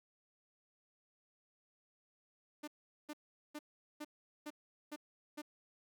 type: tone bursts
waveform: sawtooth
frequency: 298.9 Hz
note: D4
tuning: 31 cents sharp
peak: -39 dBFS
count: 7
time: 2.63-5.419 s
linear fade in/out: 10 ms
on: 47 ms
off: 410 ms
effects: none